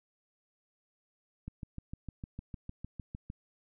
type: click train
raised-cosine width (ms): 5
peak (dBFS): -28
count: 13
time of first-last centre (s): 1.48-3.301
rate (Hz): 6.59
effects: none